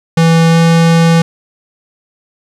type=tone with pitch glide; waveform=square; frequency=164.81 to 165.96 Hz; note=E3 to E3; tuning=0 to +12 cents; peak=-6 dBFS; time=0.17-1.22 s; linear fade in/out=5 ms; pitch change=+12 cents; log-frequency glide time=0.49-0.58 s; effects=low-pass 8000 Hz 12 dB/octave + 8-bit

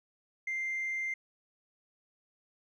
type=tone with tanh clipping; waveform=triangle; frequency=2093 Hz; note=C7; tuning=in tune; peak=-32 dBFS; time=0.47-1.14 s; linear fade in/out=5 ms; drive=5 dB; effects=none

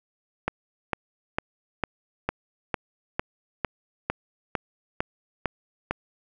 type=click train; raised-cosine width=0.5 ms; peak=-9 dBFS; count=13; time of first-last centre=0.48-5.91 s; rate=2.21 Hz; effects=none

